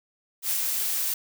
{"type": "noise with ADSR envelope", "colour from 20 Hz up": "blue", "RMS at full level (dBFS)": -25, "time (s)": [0.42, 1.14], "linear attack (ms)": 78, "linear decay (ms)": 65, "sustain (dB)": -2, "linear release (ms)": 4, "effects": []}